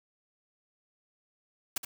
white noise with echo, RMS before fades -31 dBFS, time 1.76-1.78 s, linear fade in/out 5 ms, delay 70 ms, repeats 1, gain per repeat -9 dB, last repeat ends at 1.85 s, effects none

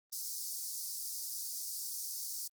pink high-pass noise, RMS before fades -40 dBFS, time 0.12-2.48 s, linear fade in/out 10 ms, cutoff 4800 Hz, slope 48 dB/octave, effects Opus 24 kbps

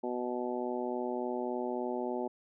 harmonic tone, 123.47 Hz, B2, in tune, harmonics 2 / 3 / 4 / 5 / 6 / 7, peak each -38 / -36 / -41 / -40 / -44 / -41 dBFS, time 0.03-2.28 s, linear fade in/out 10 ms, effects none

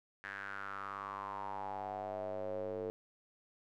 square tone with band-pass filter sweep, 49.47 Hz, G1, 17 cents sharp, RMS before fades -42 dBFS, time 0.24-2.9 s, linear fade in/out 0 ms, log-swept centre 1700 to 460 Hz, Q 6.2, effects none

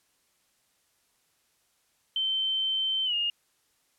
sine tone with pitch glide, 3097 to 2840 Hz, G7 to F7, -22 to +28 cents, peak -25 dBFS, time 2.16-3.3 s, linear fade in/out 2 ms, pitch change -150 cents, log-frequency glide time 3.05-3.14 s, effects white hiss -70 dBFS RMS until 3.98 s + low-pass 12000 Hz 12 dB/octave

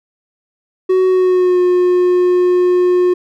triangle tone with pitch glide, 372.9 to 360 Hz, F#4 to F#4, +14 to -47 cents, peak -7 dBFS, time 0.89-3.14 s, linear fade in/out 10 ms, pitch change -61 cents, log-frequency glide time 1.07-1.59 s, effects none

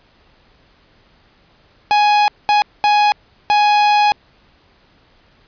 45% pulse tone bursts at uneven times, 833 Hz, G#5, 5 cents sharp, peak -10 dBFS, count 4, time 1.91-2.28 / 2.49-2.62 / 2.84-3.12 / 3.5-4.12 s, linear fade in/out 0 ms, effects pink hiss -53 dBFS RMS until 5.47 s + resampled to 11025 Hz

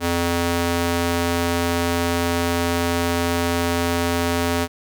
square tone with high-pass filter, 85.8 Hz, F2, 30 cents flat, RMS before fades -21 dBFS, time 0-4.68 s, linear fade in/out 50 ms, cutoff 190 Hz, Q 0.56, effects none

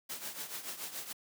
white noise with tremolo, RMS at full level -39 dBFS, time 0.09-1.13 s, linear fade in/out 10 ms, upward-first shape triangle, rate 7 Hz, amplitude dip 75%, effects high-pass 150 Hz 12 dB/octave

